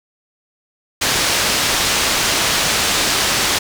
white low-pass noise, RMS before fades -17 dBFS, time 1.01-3.59 s, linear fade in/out 10 ms, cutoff 6000 Hz, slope 12 dB/octave, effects none

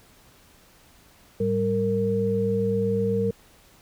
sine tone cluster, 106.8 / 194.7 / 460.6 Hz, G#2 / G3 / A#4, +49 / -12 / -21 cents, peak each -29 / -26 / -23 dBFS, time 1.4-3.31 s, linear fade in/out 5 ms, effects pink hiss -55 dBFS RMS until 3.81 s

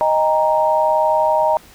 sine chord, Eb major, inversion none, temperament equal with one note detuned, 622.3 / 800.9 / 932.3 Hz, Eb5 / G5 / Bb5, 0 / +37 / 0 cents, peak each -16 / -21 / -16 dBFS, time 0.01-1.57 s, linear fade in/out 0 ms, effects pink hiss -45 dBFS RMS until 1.74 s

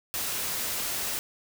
white noise, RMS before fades -31 dBFS, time 0.14-1.19 s, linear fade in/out 0 ms, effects none

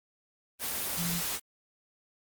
sine tone in noise, 171.4 Hz, F3, 32 cents flat, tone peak -32 dBFS, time 0.96-1.22 s, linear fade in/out 50 ms, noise white, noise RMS -33 dBFS, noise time 0.59-1.4 s, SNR -2 dB, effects Opus 24 kbps

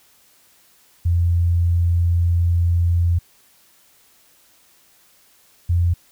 sine tone pair in turn, 86 / 86.65 Hz, F2 / F2, -26 / -13 cents, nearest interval unison, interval 13 cents, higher second, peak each -14 dBFS, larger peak neither, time 1.05-3.19 / 5.69-5.94 s, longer first, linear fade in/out 10 ms, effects white hiss -55 dBFS RMS until 6.11 s

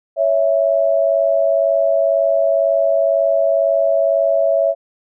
sine tone pair together, 557.3 / 659.3 Hz, C#5 / E5, +9 / 0 cents, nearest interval minor third, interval 291 cents, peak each -16 / -14 dBFS, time 0.16-4.75 s, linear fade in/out 50 ms, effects none

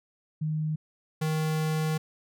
sine / square tone pair in turn, 155 / 156.53 Hz, D#3 / D#3, -6 / +11 cents, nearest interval unison, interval 17 cents, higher second, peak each -26 dBFS, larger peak neither, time 0.41-0.76 / 1.21-1.98 s, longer second, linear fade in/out 10 ms, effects none

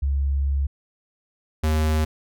sine / square tone pair in turn, 69.3 / 77.79 Hz, C#2 / D#2, 0 / 0 cents, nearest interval major second, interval 200 cents, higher second, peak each -19 dBFS, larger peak neither, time 0.02-0.67 / 1.63-2.05 s, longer first, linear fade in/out 10 ms, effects none

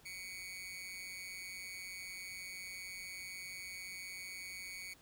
sawtooth tone with amplitude modulation, 2236 Hz, C#7, 14 cents sharp, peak -38 dBFS, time 0.05-4.94 s, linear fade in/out 10 ms, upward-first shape sine, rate 185 Hz, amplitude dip 75%, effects pink hiss -64 dBFS RMS until 5.01 s

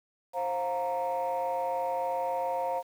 sine tone cluster, 530 / 706 / 929 Hz, C5 / F5 / A#5, +22 / +19 / -6 cents, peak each -31 dBFS, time 0.33-2.83 s, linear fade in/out 50 ms, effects tanh soft clip ceiling -23 dBFS + 9-bit

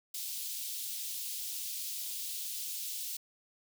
white high-pass noise, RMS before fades -39 dBFS, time 0.14-3.17 s, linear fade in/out 5 ms, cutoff 3100 Hz, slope 24 dB/octave, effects none

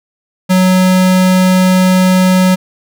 square tone, 185 Hz, F#3, in tune, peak -7 dBFS, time 0.49-2.56 s, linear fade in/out 20 ms, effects none

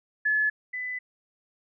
sine tone pair in turn, 1716 / 2001 Hz, A6 / B6, -44 / +22 cents, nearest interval minor third, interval 266 cents, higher second, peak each -21 / -30 dBFS, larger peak first, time 0.25-0.5 / 0.73-0.99 s, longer second, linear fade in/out 10 ms, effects none

